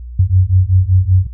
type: beating tone pair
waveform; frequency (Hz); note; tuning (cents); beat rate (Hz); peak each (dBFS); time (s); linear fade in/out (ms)
sine; 90.5 / 95.7; F#2 / G2; -38 / -41; 5.2; -11; 0.19-1.27; 5
effects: added 60 Hz sine -26 dBFS peak until 1.33 s